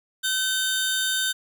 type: tone pair together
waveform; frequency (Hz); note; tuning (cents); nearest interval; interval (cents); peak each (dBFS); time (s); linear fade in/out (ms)
sawtooth; 1532 / 3644; G6 / A#7; -40 / -40; octave + minor third; 1500; -22; 0.23-1.33; 20
effects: none